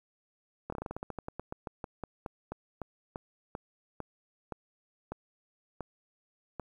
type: slowing click train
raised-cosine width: 1 ms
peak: -23 dBFS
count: 27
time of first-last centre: 0.7-6.597 s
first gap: 24 ms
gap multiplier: 1.15
effects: 10-bit